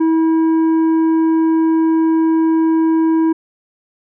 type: tone with tanh clipping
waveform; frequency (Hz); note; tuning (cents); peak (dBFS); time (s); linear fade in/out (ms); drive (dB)
triangle; 323.2; E4; -34; -12; 0-3.33; 10; 11
effects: none